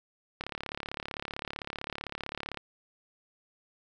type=click train; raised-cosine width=0.3 ms; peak=-19 dBFS; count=78; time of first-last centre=0.41-2.573 s; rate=35.6 Hz; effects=none